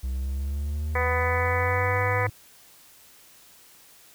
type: exponential sweep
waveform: triangle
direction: up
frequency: 63.2 to 104.8 Hz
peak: -24 dBFS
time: 0.03-2.3 s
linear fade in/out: 10 ms
type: harmonic tone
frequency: 249 Hz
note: B3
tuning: 14 cents sharp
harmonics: 2 / 3 / 4 / 5 / 6 / 7 / 8 / 9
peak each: -28 / -33 / -30 / -33 / -38 / -32 / -30 / -34 dBFS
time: 0.95-2.27 s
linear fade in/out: 5 ms
effects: white hiss -53 dBFS RMS until 4.14 s